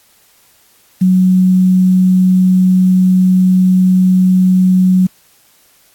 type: tone with quantisation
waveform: sine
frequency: 185 Hz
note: F#3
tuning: in tune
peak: -6 dBFS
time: 1.01-5.07 s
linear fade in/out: 10 ms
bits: 6
effects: white hiss -50 dBFS RMS until 5.94 s + AAC 64 kbps